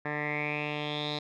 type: tone with low-pass filter sweep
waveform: 10% pulse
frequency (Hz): 148.8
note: D3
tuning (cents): +23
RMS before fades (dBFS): -33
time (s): 0.05-1.19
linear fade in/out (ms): 5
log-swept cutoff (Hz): 1700 to 4100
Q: 7.1
effects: none